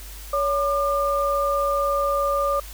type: tone pair together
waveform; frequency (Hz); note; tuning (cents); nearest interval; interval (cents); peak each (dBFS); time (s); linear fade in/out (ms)
sine; 563.4 / 1200; C#5 / D6; +28 / +37; octave + minor second; 1309; -22; 0.33-2.6; 5
effects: added 50 Hz sine -37 dBFS peak until 2.73 s + white hiss -42 dBFS RMS until 2.73 s